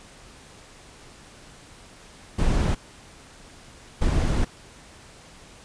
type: noise bursts at uneven times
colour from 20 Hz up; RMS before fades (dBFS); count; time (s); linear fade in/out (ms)
brown; -21; 2; 2.38-2.75 / 4.01-4.45; 10
effects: pink hiss -48 dBFS RMS until 5.64 s + resampled to 22050 Hz